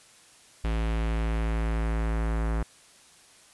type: tone with low-pass filter sweep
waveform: square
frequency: 55.4 Hz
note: A1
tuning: 13 cents sharp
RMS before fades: -27 dBFS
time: 0.64-2.63 s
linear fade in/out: 5 ms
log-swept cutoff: 3100 to 1600 Hz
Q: 1.3
effects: white hiss -55 dBFS RMS until 3.53 s + resampled to 24000 Hz